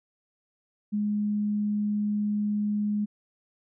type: tone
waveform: sine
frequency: 208.3 Hz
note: G#3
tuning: 5 cents sharp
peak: -24 dBFS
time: 0.92-3.06 s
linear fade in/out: 20 ms
effects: none